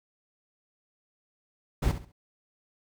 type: noise with echo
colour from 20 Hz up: brown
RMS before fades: -25 dBFS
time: 1.82-1.92 s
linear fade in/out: 10 ms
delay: 67 ms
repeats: 3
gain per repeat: -11 dB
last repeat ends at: 2.121 s
effects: none